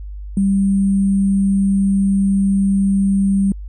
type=tone with sample-and-hold; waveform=sine; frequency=196 Hz; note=G3; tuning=in tune; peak=-12 dBFS; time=0.37-3.52 s; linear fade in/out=2 ms; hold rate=8820 Hz; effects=added 50 Hz sine -27 dBFS peak until 3.68 s + resampled to 24000 Hz